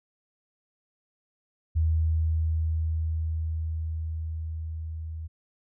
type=tone with level ramp; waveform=sine; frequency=80 Hz; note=D#2; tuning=49 cents sharp; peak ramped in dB=-20 to -33 dBFS; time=1.75-5.28 s; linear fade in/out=20 ms; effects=none